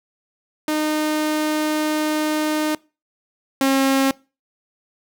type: tone pair in turn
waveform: sawtooth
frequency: 306.5 / 269.8 Hz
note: D#4 / C#4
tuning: -26 / -47 cents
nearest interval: major second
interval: 221 cents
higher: first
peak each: -15 / -11 dBFS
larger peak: second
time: 0.68-2.75 / 3.61-4.11 s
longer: first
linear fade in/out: 2 ms
effects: noise-tail reverb RT60 0.3 s tail -23 dB re dry